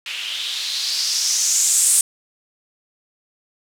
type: noise with low-pass filter sweep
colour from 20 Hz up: violet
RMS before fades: -20 dBFS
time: 0.06-2.01 s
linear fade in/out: 2 ms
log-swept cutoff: 2700 to 8900 Hz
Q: 3.7
effects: none